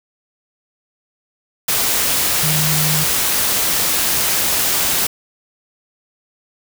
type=tone in noise; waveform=sine; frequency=153.6 Hz; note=D#3; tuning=22 cents flat; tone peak=-19 dBFS; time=2.43-3.04 s; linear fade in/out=5 ms; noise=white; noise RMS=-17 dBFS; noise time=1.68-5.07 s; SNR=-5 dB; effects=none